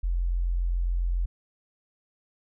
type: tone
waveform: sine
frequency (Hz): 43.65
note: F1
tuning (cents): 0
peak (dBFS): -23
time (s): 0.03-1.26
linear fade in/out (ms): 10
effects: none